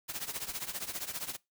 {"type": "noise with tremolo", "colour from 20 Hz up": "white", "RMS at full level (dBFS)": -35, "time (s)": [0.08, 1.37], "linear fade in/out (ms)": 20, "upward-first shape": "triangle", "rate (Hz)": 15, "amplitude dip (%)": 90, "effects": ["noise-tail reverb RT60 0.2 s tail -22 dB re dry"]}